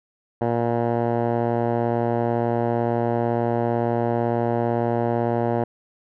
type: tone with low-pass filter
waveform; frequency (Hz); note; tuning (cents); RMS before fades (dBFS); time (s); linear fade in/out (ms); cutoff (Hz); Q
10% pulse; 117.9; A#2; +20; -22; 0.41-5.64; 5; 890; 1.6
effects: none